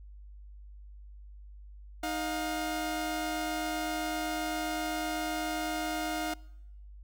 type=tone pair together; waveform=sawtooth; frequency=311.1 / 710 Hz; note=D#4 / F5; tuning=0 / +28 cents; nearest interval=octave + major second; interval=1428 cents; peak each=-31 / -30 dBFS; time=2.03-6.34 s; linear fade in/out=5 ms; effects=noise-tail reverb RT60 0.9 s tail -25 dB re dry + added 50 Hz sine -46 dBFS peak until 7.03 s